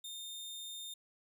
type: tone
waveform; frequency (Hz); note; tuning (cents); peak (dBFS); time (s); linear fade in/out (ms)
sawtooth; 3637; A#7; -43; -40; 0.04-0.94; 5
effects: none